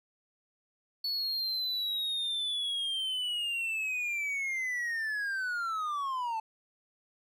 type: linear sweep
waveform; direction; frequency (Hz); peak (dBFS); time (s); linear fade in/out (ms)
triangle; down; 4435 to 870; -29; 1.04-6.4; 5
effects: none